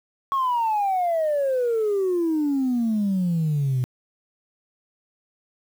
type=exponential sweep; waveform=sine; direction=down; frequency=1109 to 123.47 Hz; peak=-18 dBFS; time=0.32-3.84 s; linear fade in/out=0 ms; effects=tanh soft clip ceiling -17 dBFS + 8-bit